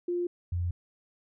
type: tone pair in turn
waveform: sine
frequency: 351.2 / 87.58 Hz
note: F4 / F2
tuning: +10 / +5 cents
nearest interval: 2 octaves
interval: 2405 cents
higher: first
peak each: -27 dBFS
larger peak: neither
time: 0.08-0.27 / 0.52-0.71 s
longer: neither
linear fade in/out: 5 ms
effects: none